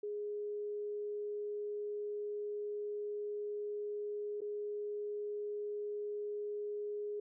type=tone with dropouts; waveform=sine; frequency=415.3 Hz; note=G#4; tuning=in tune; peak=-37 dBFS; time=0.03-7.2 s; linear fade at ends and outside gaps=5 ms; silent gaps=4.407-4.416 s; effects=none